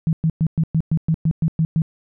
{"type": "tone bursts", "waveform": "sine", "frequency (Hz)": 160.9, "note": "E3", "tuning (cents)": -42, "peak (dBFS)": -14, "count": 11, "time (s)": [0.07, 1.819], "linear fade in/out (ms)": 0, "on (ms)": 59, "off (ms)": 110, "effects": []}